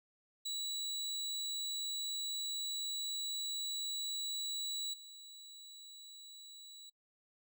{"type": "tone with level steps", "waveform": "30% pulse", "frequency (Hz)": 3927, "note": "B7", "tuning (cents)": -11, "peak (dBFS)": [-35, -49], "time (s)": [0.45, 6.9], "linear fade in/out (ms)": 10, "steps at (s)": 4.93, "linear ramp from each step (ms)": 10, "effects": ["noise-tail reverb RT60 0.1 s tail -23 dB re dry"]}